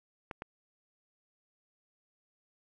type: clicks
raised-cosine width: 0.5 ms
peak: -24 dBFS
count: 2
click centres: 0.312 / 0.421 s
effects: none